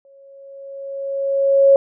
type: tone with exponential growth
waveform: sine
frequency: 550 Hz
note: C#5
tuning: 14 cents flat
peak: -6 dBFS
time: 0.05-1.76 s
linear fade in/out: 1 ms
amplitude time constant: 370 ms
effects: none